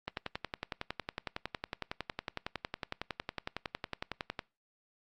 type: click train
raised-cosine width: 0.3 ms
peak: -19 dBFS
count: 48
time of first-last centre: 0.08-4.392 s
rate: 10.9 Hz
effects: noise-tail reverb RT60 0.3 s tail -24 dB re dry + Opus 32 kbps